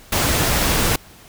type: noise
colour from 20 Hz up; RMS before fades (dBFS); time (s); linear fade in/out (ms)
pink; -18; 0.12-0.96; 5
effects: pink hiss -45 dBFS RMS until 1.28 s